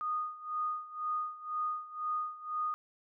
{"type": "tone with tremolo", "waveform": "sine", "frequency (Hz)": 1234, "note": "D#6", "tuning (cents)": -15, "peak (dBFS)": -30, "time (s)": [0.01, 2.74], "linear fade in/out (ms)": 0, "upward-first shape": "sine", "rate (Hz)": 2, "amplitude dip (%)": 85, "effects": []}